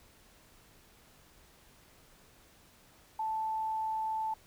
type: tone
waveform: sine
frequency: 878 Hz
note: A5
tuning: 4 cents flat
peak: -31 dBFS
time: 3.19-4.34 s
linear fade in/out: 5 ms
effects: pink hiss -61 dBFS RMS until 4.46 s